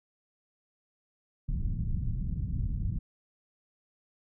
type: low-pass noise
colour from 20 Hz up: pink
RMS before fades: -31 dBFS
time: 1.48-2.99 s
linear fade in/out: 10 ms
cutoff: 170 Hz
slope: 24 dB/octave
effects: none